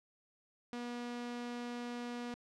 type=tone; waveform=sawtooth; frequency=241.3 Hz; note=B3; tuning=40 cents flat; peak=-36 dBFS; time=0.73-2.34 s; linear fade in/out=0 ms; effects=low-pass 6000 Hz 12 dB/octave